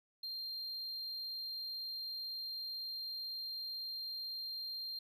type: tone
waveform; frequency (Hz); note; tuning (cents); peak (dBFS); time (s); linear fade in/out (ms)
triangle; 4186; C8; 0; -39; 0.23-4.99; 5
effects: none